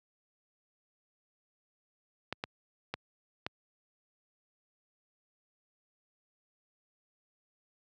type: clicks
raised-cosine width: 0.3 ms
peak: -18 dBFS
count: 4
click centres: 2.326 / 2.439 / 2.94 / 3.465 s
effects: high-pass 80 Hz 12 dB/octave